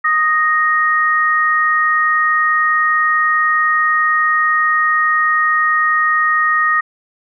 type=tone pair together; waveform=sine; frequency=1244.5 / 1864.7 Hz; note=D#6 / A#6; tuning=0 / 0 cents; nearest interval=perfect fifth; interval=700 cents; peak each=-14 dBFS; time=0.04-6.81 s; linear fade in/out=10 ms; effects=none